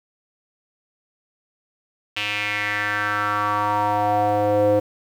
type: tone with band-pass filter sweep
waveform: square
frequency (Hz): 103.9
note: G#2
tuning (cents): +1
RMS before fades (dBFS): -21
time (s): 2.16-4.8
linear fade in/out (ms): 10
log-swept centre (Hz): 2800 to 480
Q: 4.1
effects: 8-bit